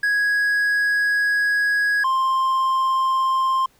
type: tone pair in turn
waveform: triangle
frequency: 1661.2 / 1052.8 Hz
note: G#6 / C6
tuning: 0 / +10 cents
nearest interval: minor sixth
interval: 790 cents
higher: first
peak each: -15 dBFS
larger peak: neither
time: 0.03-2.04 / 2.04-3.66 s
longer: first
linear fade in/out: 5 ms
effects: pink hiss -58 dBFS RMS until 3.79 s